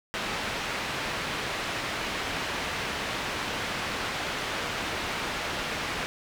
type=low-pass noise; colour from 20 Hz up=white; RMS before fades=-32 dBFS; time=0.14-6.06 s; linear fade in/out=0 ms; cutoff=2700 Hz; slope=12 dB/octave; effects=none